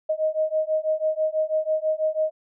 sine beating tone pair, 622.3 / 628.4 Hz, D#5 / D#5, 0 / +17 cents, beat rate 6.1 Hz, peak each -24 dBFS, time 0.09-2.31 s, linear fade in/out 10 ms, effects none

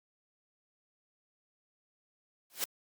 white noise with exponential growth, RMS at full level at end -29 dBFS, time 2.5-2.64 s, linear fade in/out 0 ms, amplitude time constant 30 ms, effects high-pass 200 Hz 12 dB/octave + Opus 48 kbps

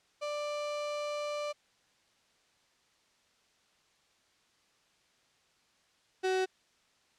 35% pulse tone pair in turn, 590 / 375.3 Hz, D5 / F#4, +8 / +25 cents, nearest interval minor sixth, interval 783 cents, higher first, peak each -32 / -26 dBFS, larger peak second, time 0.21-1.53 / 6.23-6.46 s, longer first, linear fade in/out 20 ms, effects white hiss -69 dBFS RMS until 7.18 s + low-pass 6000 Hz 12 dB/octave

